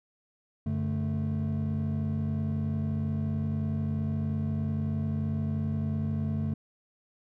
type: tone cluster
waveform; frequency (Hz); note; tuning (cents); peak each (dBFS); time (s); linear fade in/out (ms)
triangle; 93.7 / 145 / 219.4; F#2 / D3 / A3; +22 / -22 / -5; -29; 0.66-6.54; 5
effects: tanh soft clip ceiling -20 dBFS